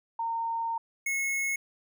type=tone pair in turn; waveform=sine / square; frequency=917 / 2181 Hz; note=A#5 / C#7; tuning=-29 / -29 cents; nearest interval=octave + minor third; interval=1500 cents; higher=second; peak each=-28 dBFS; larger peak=neither; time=0.19-0.78 / 1.06-1.56 s; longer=first; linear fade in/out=5 ms; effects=none